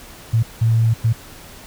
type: tone bursts at uneven times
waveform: sine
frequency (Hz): 113.5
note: A#2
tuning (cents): -46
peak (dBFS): -12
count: 3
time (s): 0.33-0.43 / 0.61-0.94 / 1.04-1.13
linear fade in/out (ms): 10
effects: pink hiss -40 dBFS RMS until 1.66 s